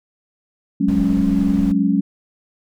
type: chord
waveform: sine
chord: F# suspended second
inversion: none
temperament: equal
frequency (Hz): 185 / 207.7 / 277.2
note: F#3 / G#3 / C#4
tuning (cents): 0 / 0 / 0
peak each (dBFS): -19 / -18 / -18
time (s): 0.8-2.01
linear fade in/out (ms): 10
type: noise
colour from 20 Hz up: brown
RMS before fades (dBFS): -28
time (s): 0.88-1.72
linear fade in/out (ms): 5
effects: none